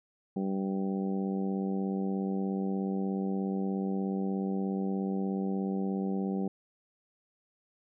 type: harmonic tone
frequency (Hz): 96.8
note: G2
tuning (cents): -21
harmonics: 2 / 3 / 4 / 5 / 6 / 7 / 8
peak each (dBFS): -30 / -38 / -38 / -42 / -50 / -51 / -44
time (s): 0.36-6.48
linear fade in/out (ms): 5
effects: none